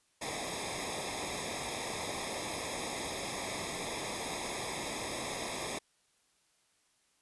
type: noise with comb filter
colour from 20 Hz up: pink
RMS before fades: -38 dBFS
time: 0.21-5.79 s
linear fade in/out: 10 ms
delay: 0.68 ms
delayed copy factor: -0.9
effects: white hiss -72 dBFS RMS until 7.21 s + resampled to 24000 Hz